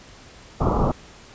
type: low-pass noise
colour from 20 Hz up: pink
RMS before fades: -20 dBFS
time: 0.6-0.92 s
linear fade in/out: 10 ms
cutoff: 1300 Hz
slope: 96 dB/octave
effects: pink hiss -46 dBFS RMS until 1.34 s + resampled to 16000 Hz